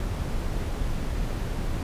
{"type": "noise", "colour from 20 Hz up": "brown", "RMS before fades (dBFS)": -28, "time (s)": [0, 1.83], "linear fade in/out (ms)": 2, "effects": ["resampled to 32000 Hz"]}